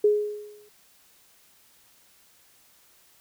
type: tone with exponential decay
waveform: sine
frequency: 418 Hz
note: G#4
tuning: 11 cents sharp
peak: -14 dBFS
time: 0.04-0.69 s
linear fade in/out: 5 ms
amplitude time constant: 140 ms
effects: white hiss -59 dBFS RMS until 3.2 s